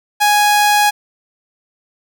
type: tone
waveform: sawtooth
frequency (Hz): 830.6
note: G#5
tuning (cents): 0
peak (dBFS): -6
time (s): 0.2-0.91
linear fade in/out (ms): 20
effects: none